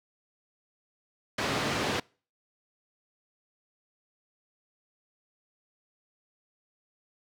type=band-pass noise; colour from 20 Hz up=pink; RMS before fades=-30 dBFS; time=1.38-2 s; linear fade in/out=5 ms; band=150 to 4500 Hz; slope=12 dB/octave; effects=noise-tail reverb RT60 0.4 s tail -26 dB re dry